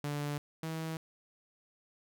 sawtooth tone pair in turn, 145.9 / 160.97 Hz, D3 / E3, -11 / -41 cents, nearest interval major second, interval 170 cents, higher second, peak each -30 / -32 dBFS, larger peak first, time 0.04-0.38 / 0.63-0.97 s, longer neither, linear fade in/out 2 ms, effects none

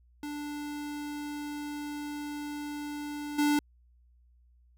square tone with level steps, 293.7 Hz, D4, in tune, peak -36 / -24 dBFS, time 0.23-3.59 s, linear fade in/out 2 ms, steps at 3.38 s, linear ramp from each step 10 ms, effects added 60 Hz sine -59 dBFS peak until 4.77 s

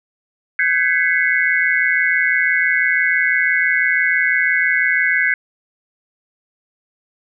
sine tone cluster, 1529 / 1655 / 2018 / 2188 Hz, G6 / G#6 / B6 / C#7, -44 / -6 / +37 / -23 cents, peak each -19 dBFS, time 0.59-5.34 s, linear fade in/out 2 ms, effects none

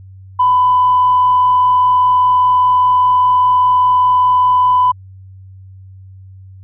sine tone with frequency modulation, 1000 Hz, B5, 21 cents sharp, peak -7 dBFS, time 0.39-4.92 s, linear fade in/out 10 ms, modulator 39.4 Hz, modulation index 0.21, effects tanh soft clip ceiling -3 dBFS + added 95 Hz sine -34 dBFS peak until 6.63 s

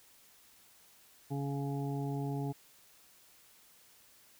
harmonic tone, 140 Hz, C#3, 18 cents sharp, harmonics 1 / 2 / 3 / 5 / 6, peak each -35 / -39 / -43 / -47 / -47 dBFS, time 1.3-2.53 s, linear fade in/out 20 ms, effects white hiss -62 dBFS RMS until 4.39 s

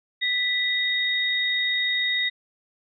sine tone pair together, 1975.5 / 3729 Hz, B6 / A#7, 0 / 0 cents, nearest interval major seventh, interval 1100 cents, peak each -24 dBFS, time 0.21-2.3 s, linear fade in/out 20 ms, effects none

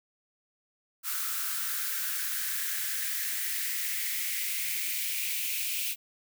blue noise with high-pass filter sweep, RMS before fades -32 dBFS, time 1.03-5.96 s, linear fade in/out 50 ms, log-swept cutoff 1300 to 2600 Hz, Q 4.5, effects none

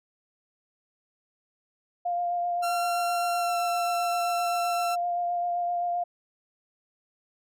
sine tone with vibrato, 701 Hz, F5, 6 cents sharp, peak -25 dBFS, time 2.05-6.04 s, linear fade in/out 10 ms, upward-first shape sine, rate 7.7 Hz, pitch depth 15 cents each way
sawtooth tone with pitch glide, 1367 to 1344.3 Hz, F6 to E6, -37 to +34 cents, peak -27 dBFS, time 2.62-4.96 s, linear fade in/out 20 ms, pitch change -29 cents, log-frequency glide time 3.35-3.57 s
effects none

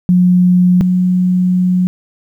sine tone pair in turn, 180 / 181.88 Hz, F#3 / F#3, -47 / -29 cents, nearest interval unison, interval 18 cents, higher second, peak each -6 / -9 dBFS, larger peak first, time 0.09-0.81 / 0.81-1.87 s, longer second, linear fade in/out 0 ms, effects 8-bit

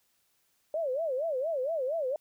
sine tone with vibrato, 581 Hz, D5, 19 cents flat, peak -28 dBFS, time 0.74-2.16 s, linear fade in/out 2 ms, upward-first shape sine, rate 4.3 Hz, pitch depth 250 cents each way, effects white hiss -72 dBFS RMS until 2.2 s

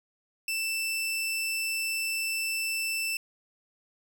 sawtooth tone, 2661 Hz, E7, 16 cents sharp, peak -25 dBFS, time 0.48-3.17 s, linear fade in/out 2 ms, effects none

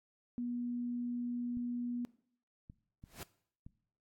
sine tone, 242.1 Hz, B3, 34 cents flat, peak -35 dBFS, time 0.38-2.05 s, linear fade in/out 0 ms
clicks, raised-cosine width 5 ms, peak -38 dBFS, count 4, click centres 1.571 / 2.699 / 3.039 / 3.665 s
pink noise with exponential growth, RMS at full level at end -42 dBFS, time 3.02-3.23 s, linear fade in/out 0 ms, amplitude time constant 44 ms
effects noise-tail reverb RT60 0.6 s tail -19 dB re dry + AAC 64 kbps

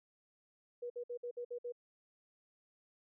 sine tone bursts, 483.5 Hz, B4, 37 cents flat, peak -39 dBFS, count 7, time 0.82-1.723 s, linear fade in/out 10 ms, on 81 ms, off 56 ms, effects none

